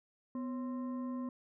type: tone with frequency modulation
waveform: sine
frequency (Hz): 250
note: B3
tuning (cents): +21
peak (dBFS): -36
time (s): 0.35-1.29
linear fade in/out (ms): 2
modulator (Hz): 796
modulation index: 0.44
effects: none